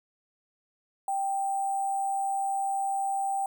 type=tone with sample-and-hold; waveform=sine; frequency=784 Hz; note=G5; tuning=in tune; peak=-26 dBFS; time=1.08-3.46 s; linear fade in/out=2 ms; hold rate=8820 Hz; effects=none